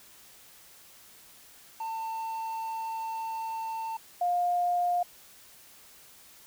triangle / sine tone pair in turn, 897 / 707.6 Hz, A5 / F5, +33 / +23 cents, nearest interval major third, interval 410 cents, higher first, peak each -30 / -24 dBFS, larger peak second, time 1.8-3.97 / 4.21-5.03 s, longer first, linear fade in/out 5 ms, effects white hiss -54 dBFS RMS until 6.46 s

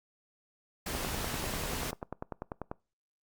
pink noise, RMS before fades -36 dBFS, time 0.86-1.91 s, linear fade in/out 5 ms
click train, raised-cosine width 1 ms, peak -22 dBFS, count 19, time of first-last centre 0.95-2.715 s, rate 10.2 Hz
effects noise-tail reverb RT60 0.3 s tail -24 dB re dry + Opus 48 kbps

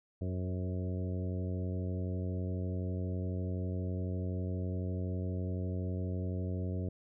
harmonic tone with a mistuned harmonic, 92 Hz, F#2, 9 cents flat, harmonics 1 / 2 / 3 / 4 / 5 / 6 / 7, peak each -34 / -40 / -44 / -46 / -48 / -50 / -51 dBFS, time 0.21-6.89 s, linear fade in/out 5 ms, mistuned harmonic 6, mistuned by -17 cents, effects none

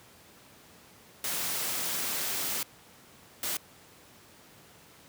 white noise bursts at uneven times, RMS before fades -32 dBFS, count 2, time 1.24-2.63 / 3.43-3.57 s, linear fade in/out 2 ms, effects pink hiss -55 dBFS RMS until 5.08 s + high-pass 100 Hz 12 dB/octave

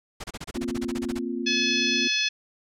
pink noise bursts, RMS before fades -35 dBFS, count 15, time 0.2-1.192 s, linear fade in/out 10 ms, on 40 ms, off 28 ms
sine chord, Bb suspended second, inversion none, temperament just, 233.1 / 262.2 / 349.6 Hz, Bb3 / C4 / F4, 0 / +4 / +2 cents, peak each -31 / -31 / -32 dBFS, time 0.55-2.08 s, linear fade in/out 5 ms
harmonic tone, 856 Hz, A5, 48 cents flat, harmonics 2 / 3 / 4 / 5 / 6 / 7, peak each -33 / -26 / -27 / -31 / -31 / -33 dBFS, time 1.46-2.29 s, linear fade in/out 10 ms
effects low-pass 9000 Hz 12 dB/octave

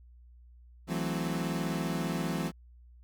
35% pulse chord, F# half-diminished seventh, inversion third, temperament equal, 164.81 / 185 / 220 / 261.6 Hz, E3 / F#3 / A3 / C4, 0 / 0 / 0 / 0 cents, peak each -32 / -34 / -37 / -36 dBFS, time 0.87-2.52 s, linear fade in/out 50 ms, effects added 60 Hz sine -52 dBFS peak until 3.03 s

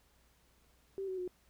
sine tone with pitch steps, 388.7 / 375.2 / 362.3 Hz, G4 / F#4 / F#4, -15 / +24 / -36 cents, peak -36 dBFS, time 0.98-1.277 s, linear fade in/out 0 ms, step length 99 ms, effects added 60 Hz sine -70 dBFS peak until 1.49 s + pink hiss -70 dBFS RMS until 1.49 s

